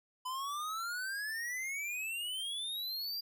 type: exponential sweep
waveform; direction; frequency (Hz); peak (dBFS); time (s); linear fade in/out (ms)
square; up; 1002 to 4825; -37; 0.25-3.21; 10
effects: none